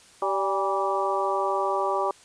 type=harmonic tone with a mistuned harmonic; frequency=193.9 Hz; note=G3; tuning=19 cents flat; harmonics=2 / 3 / 4 / 5 / 6; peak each=-29 / -29 / -29 / -29 / -29 dBFS; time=0.22-2.11 s; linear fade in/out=2 ms; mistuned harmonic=4; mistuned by=+61 cents; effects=white hiss -53 dBFS RMS until 2.24 s + resampled to 22050 Hz

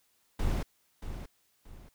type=noise with echo; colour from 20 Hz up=brown; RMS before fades=-29 dBFS; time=0.39-0.63 s; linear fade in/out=5 ms; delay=630 ms; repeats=2; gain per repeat=-10 dB; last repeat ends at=1.89 s; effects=white hiss -71 dBFS RMS until 1.94 s

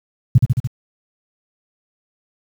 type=tone with echo; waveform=sine; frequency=123.47 Hz; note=B2; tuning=in tune; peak=-4 dBFS; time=0.35-0.38 s; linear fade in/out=5 ms; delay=73 ms; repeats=4; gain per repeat=-3 dB; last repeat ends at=0.672 s; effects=high-pass 60 Hz 12 dB/octave + 7-bit

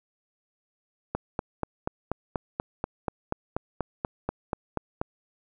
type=click train; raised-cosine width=1 ms; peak=-13 dBFS; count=17; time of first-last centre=1.15-5.015 s; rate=4.14 Hz; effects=none

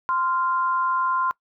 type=tone pair together; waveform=sine; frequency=1041 / 1389.6 Hz; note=C6 / F6; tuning=-9 / -9 cents; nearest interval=perfect fourth; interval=500 cents; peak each=-21 / -27 dBFS; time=0.09-1.31 s; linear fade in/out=0 ms; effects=noise-tail reverb RT60 0.1 s tail -22 dB re dry

